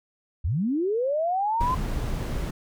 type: linear sweep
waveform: sine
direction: up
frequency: 61.3 to 1046.5 Hz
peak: -22 dBFS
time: 0.44-1.75 s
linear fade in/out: 10 ms
type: noise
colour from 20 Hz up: brown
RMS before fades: -28 dBFS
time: 1.6-2.51 s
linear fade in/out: 10 ms
effects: none